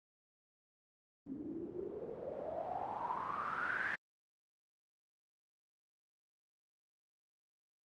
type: noise with low-pass filter sweep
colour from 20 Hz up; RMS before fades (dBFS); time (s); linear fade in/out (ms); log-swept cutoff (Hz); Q
white; -41; 1.26-3.96; 10; 260 to 1800; 9.6
effects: high-pass 80 Hz 12 dB/octave + Opus 32 kbps